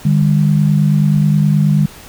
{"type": "tone pair together", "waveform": "sine", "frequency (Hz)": [151.2, 200.6], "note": ["D#3", "G3"], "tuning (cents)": [-49, 40], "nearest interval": "perfect fourth", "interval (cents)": 489, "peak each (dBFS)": [-10, -14], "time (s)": [0.05, 1.86], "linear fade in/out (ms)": 5, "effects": ["pink hiss -37 dBFS RMS until 2.08 s"]}